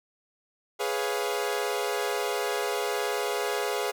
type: chord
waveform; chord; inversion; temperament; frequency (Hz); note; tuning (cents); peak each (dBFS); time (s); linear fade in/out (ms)
sawtooth; C# dominant seventh; second; equal; 415.3 / 493.9 / 554.4 / 698.5; G#4 / B4 / C#5 / E#5; 0 / 0 / 0 / 0; -26 / -29 / -31 / -31; 0.79-3.92; 20
effects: none